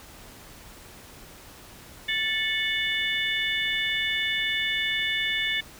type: harmonic tone with a mistuned harmonic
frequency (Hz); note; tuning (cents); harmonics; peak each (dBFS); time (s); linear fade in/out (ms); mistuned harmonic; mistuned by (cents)
587.3; D5; 0; 3 / 4 / 5 / 6; -29 / -29 / -32 / -29; 2.08-5.61; 10; 4; -110
effects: pink hiss -47 dBFS RMS until 5.79 s